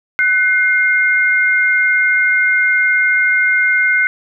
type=tone pair together; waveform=sine; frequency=1499 / 2120 Hz; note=F#6 / C7; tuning=+22 / +22 cents; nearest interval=tritone; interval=600 cents; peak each=-13 dBFS; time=0.19-4.07 s; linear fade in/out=0 ms; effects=none